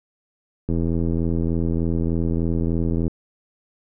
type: click train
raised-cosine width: 3 ms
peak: -11 dBFS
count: 200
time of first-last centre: 0.69-3.079 s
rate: 83.3 Hz
effects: none